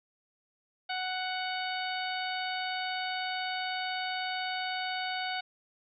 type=harmonic tone; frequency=742 Hz; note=F#5; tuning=5 cents sharp; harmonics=1 / 2 / 3 / 4 / 5 / 6; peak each=-35 / -38 / -40 / -41 / -42 / -43 dBFS; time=0.89-5.41 s; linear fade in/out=10 ms; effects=none